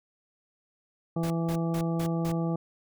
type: harmonic tone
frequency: 166.3 Hz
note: E3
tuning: 16 cents sharp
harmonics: 1 / 2 / 3 / 4 / 5 / 7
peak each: -27 / -33 / -37 / -39 / -41 / -44 dBFS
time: 1.16-2.56 s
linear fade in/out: 5 ms
type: noise bursts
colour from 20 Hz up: pink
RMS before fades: -40 dBFS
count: 5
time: 1.23-2.32 s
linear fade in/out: 5 ms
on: 74 ms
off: 180 ms
effects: none